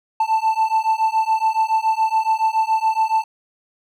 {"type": "beating tone pair", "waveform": "triangle", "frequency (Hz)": [880, 887.1], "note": ["A5", "A5"], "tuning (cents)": [0, 14], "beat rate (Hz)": 7.1, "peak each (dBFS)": -17, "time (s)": [0.2, 3.24], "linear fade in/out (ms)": 5, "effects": []}